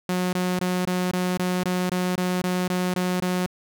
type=tone bursts; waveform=sawtooth; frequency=181.5 Hz; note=F#3; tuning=33 cents flat; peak=-18 dBFS; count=13; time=0.09-3.462 s; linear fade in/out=2 ms; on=240 ms; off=21 ms; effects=none